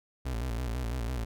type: tone with vibrato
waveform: 35% pulse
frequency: 60.1 Hz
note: B1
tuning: 46 cents flat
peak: -29 dBFS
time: 0.25-1.25 s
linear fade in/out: 10 ms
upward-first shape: square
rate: 6 Hz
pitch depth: 110 cents each way
effects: none